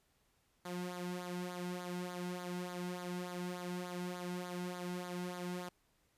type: tone with flanger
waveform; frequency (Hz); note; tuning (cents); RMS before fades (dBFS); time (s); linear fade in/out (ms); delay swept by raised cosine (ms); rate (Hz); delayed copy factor
sawtooth; 178.7; F3; +40; -42; 0.65-5.69; 5; 0.36 to 1.76; 3.4; -0.65
effects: pink hiss -75 dBFS RMS until 6.17 s + resampled to 32000 Hz